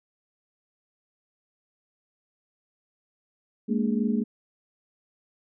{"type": "tone cluster", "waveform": "sine", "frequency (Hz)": [208.1, 231.8, 293.1, 414.1], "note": ["G#3", "A#3", "D4", "G#4"], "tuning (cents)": [4, -10, -3, -5], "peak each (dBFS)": [-26, -25, -34, -34], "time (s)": [3.68, 4.24], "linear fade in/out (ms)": 20, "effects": []}